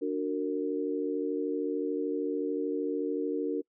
sine chord, D augmented, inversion none, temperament just, 293.7 / 367.1 / 458.9 Hz, D4 / F#4 / A#4, 0 / -14 / -27 cents, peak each -32 / -34 / -32 dBFS, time 0.01-3.62 s, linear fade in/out 20 ms, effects noise-tail reverb RT60 0.1 s tail -26 dB re dry

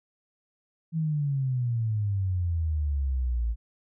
sine exponential sweep, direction down, 164.81 to 55 Hz, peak -24 dBFS, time 0.92-3.56 s, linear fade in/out 50 ms, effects none

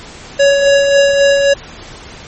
square tone with tremolo, 560 Hz, C#5, 18 cents sharp, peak -6 dBFS, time 0.39-1.54 s, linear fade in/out 10 ms, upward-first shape sine, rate 3.7 Hz, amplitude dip 40%, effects pink hiss -33 dBFS RMS until 2.27 s + MP3 32 kbps

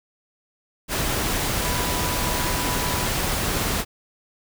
sine tone in noise, 985 Hz, B5, 5 cents flat, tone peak -31 dBFS, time 1.59-3.09 s, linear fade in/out 50 ms, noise pink, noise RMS -24 dBFS, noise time 0.88-3.85 s, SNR -10 dB, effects none

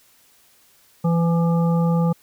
harmonic tone with a mistuned harmonic, 168 Hz, E3, 33 cents sharp, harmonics 1 / 3 / 5 / 7, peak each -16 / -26 / -30 / -33 dBFS, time 1.04-2.13 s, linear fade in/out 10 ms, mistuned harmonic 7, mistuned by +26 cents, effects white hiss -56 dBFS RMS until 2.22 s

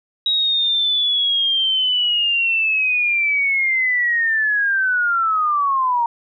sine linear sweep, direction down, 3824 to 924 Hz, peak -15 dBFS, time 0.26-6.06 s, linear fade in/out 2 ms, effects none

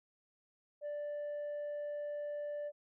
sine tone, 587.3 Hz, D5, in tune, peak -35 dBFS, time 0.81-2.72 s, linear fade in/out 50 ms, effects tanh soft clip ceiling -37 dBFS

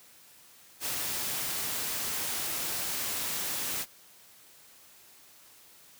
white noise, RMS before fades -33 dBFS, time 0.8-3.86 s, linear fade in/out 50 ms, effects white hiss -56 dBFS RMS until 5.99 s + high-pass 60 Hz 12 dB/octave

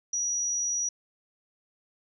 sine tone, 5810 Hz, F#8, 32 cents flat, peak -26 dBFS, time 0.13-0.89 s, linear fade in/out 5 ms, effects none

